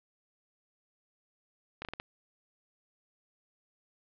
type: slowing click train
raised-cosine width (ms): 0.3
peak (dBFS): -21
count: 5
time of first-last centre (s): 1.82-1.999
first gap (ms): 29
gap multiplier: 1.3
effects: low-pass 4000 Hz 12 dB/octave